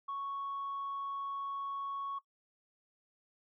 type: tone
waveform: sine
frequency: 1108.7 Hz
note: C#6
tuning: in tune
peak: -35 dBFS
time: 0.08-2.19 s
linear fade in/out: 10 ms
effects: noise-tail reverb RT60 0.1 s tail -19 dB re dry + tanh soft clip ceiling -33 dBFS